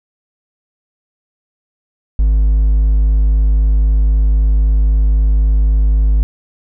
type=tone with hard clipping; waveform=triangle; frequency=51.91 Hz; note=G#1; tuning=in tune; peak=-9 dBFS; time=2.19-6.23 s; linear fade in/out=0 ms; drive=5 dB; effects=none